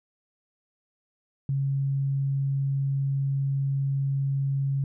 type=tone; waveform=sine; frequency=137.5 Hz; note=C#3; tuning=14 cents flat; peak=-23 dBFS; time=1.49-4.84 s; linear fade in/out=2 ms; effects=none